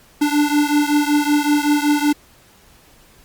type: beating tone pair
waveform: square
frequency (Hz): 292.3 / 297.6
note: D4 / D4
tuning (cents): -8 / +23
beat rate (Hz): 5.3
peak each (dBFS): -17 / -19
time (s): 0.21-2.13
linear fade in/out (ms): 10
effects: pink hiss -50 dBFS RMS until 3.24 s + Opus 48 kbps